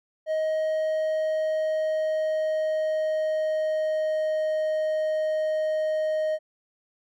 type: tone with pitch glide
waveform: triangle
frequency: 628 to 622.6 Hz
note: D#5 to D#5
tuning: +16 to +1 cents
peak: -21 dBFS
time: 0.26-6.39 s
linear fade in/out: 50 ms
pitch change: -15 cents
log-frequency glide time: 0.52-4.54 s
effects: none